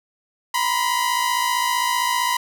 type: tone pair together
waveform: sawtooth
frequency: 960.6 / 1016 Hz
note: B5 / B5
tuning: -48 / +49 cents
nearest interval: minor second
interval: 97 cents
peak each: -18 dBFS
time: 0.54-2.37 s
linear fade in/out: 5 ms
effects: none